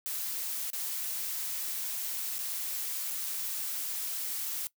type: noise with dropouts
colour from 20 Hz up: blue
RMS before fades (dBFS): -35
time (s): 0.06-4.67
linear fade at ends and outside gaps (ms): 0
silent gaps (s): 0.702-0.732 / 2.383-2.389
effects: noise-tail reverb RT60 0.1 s tail -20 dB re dry